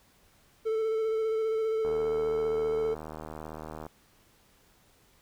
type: tone with vibrato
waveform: triangle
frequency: 441.7 Hz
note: A4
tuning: 7 cents sharp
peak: -24 dBFS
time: 0.65-2.95 s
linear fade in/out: 20 ms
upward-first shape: square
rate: 15 Hz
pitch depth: 15 cents each way
type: click train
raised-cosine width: 1 ms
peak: -26 dBFS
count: 158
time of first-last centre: 1.85-3.865 s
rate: 77.9 Hz
effects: pink hiss -63 dBFS RMS until 5.21 s